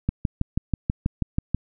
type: click train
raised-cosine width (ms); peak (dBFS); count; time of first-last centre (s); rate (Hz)
5; -9; 10; 0.09-1.546; 6.18
effects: none